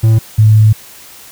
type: tone pair in turn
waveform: triangle / sine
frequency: 111.5 / 108.08 Hz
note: A2 / A2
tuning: +23 / -30 cents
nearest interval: minor second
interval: 53 cents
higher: first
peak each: -3 dBFS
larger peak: neither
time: 0.03-0.19 / 0.38-0.73 s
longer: second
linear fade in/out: 10 ms
effects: white hiss -36 dBFS RMS until 1.31 s

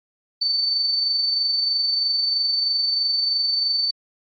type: tone with amplitude modulation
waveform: sine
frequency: 4535 Hz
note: C#8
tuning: 39 cents sharp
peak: -17 dBFS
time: 0.41-3.91 s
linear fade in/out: 10 ms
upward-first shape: sine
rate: 23.1 Hz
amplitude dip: 35%
effects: AAC 32 kbps

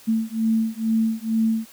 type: beating tone pair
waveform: sine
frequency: 222.1 / 224.3 Hz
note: A3 / A3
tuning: +16 / +34 cents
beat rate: 2.2 Hz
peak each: -22 dBFS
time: 0.07-1.66 s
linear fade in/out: 20 ms
effects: white hiss -48 dBFS RMS until 1.72 s

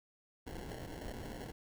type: noise with sample-and-hold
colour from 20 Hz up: pink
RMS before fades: -45 dBFS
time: 0.46-1.52 s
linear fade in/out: 10 ms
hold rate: 1225 Hz
effects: none

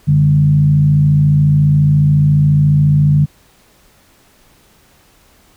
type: tone with frequency modulation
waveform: sine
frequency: 146.83 Hz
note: D3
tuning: in tune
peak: -7 dBFS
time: 0.07-3.26 s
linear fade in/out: 20 ms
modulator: 54.3 Hz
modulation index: 0.51
effects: pink hiss -50 dBFS RMS until 5.56 s

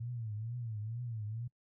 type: tone with vibrato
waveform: sine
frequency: 113.4 Hz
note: A#2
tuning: 47 cents flat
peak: -37 dBFS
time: 0-1.48 s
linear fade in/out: 10 ms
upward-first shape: triangle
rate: 2.2 Hz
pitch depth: 160 cents each way
effects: noise-tail reverb RT60 0.1 s tail -24 dB re dry

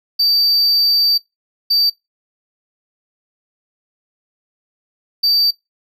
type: tone bursts at uneven times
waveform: triangle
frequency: 4636 Hz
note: D8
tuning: 23 cents flat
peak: -10 dBFS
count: 3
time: 0.19-1.18 / 1.7-1.9 / 5.23-5.51 s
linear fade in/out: 10 ms
effects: noise-tail reverb RT60 0.2 s tail -22 dB re dry

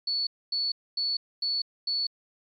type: tone bursts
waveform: sine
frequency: 4435 Hz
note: C#8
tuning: in tune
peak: -25 dBFS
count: 5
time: 0.07-2.07 s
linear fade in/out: 5 ms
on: 200 ms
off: 250 ms
effects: MP3 64 kbps

